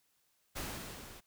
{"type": "noise with level ramp", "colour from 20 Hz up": "pink", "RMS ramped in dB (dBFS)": [-39, -53], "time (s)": [0.55, 1.21], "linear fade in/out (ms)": 20, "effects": ["white hiss -75 dBFS RMS until 1.26 s"]}